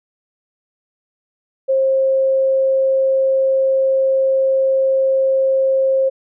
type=tone; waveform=sine; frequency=533 Hz; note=C5; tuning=32 cents sharp; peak=-12 dBFS; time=1.68-6.1 s; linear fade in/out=20 ms; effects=none